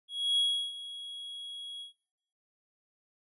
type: tone with ADSR envelope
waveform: triangle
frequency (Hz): 3322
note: G#7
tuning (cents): 0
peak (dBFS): -22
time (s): 0.08-1.93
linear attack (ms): 300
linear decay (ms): 340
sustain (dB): -16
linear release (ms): 120
effects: noise-tail reverb RT60 0.8 s tail -22 dB re dry + resampled to 24000 Hz